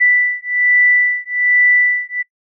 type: beating tone pair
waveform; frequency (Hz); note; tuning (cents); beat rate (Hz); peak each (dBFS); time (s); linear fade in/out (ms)
sine; 1975.5 / 1976.7; B6 / B6; 0 / +1; 1.2; -14; 0-2.23; 20
effects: noise-tail reverb RT60 0.1 s tail -23 dB re dry